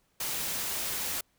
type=noise; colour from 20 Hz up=white; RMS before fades=-33 dBFS; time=0.2-1.21 s; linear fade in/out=5 ms; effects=pink hiss -71 dBFS RMS until 1.38 s